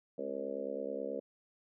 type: harmonic tone with a mistuned harmonic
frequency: 69.3 Hz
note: C#2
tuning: in tune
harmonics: 3 / 4 / 5 / 6 / 7 / 8 / 9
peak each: -48 / -45 / -49 / -45 / -40 / -41 / -48 dBFS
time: 0.18-1.2 s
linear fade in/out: 5 ms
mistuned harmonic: 4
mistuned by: -37 cents
effects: none